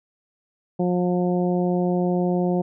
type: harmonic tone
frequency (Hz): 178.7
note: F3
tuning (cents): +40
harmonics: 1 / 2 / 3 / 4 / 5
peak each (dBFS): -21 / -24 / -28 / -30 / -39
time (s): 0.79-2.62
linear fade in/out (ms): 10
effects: none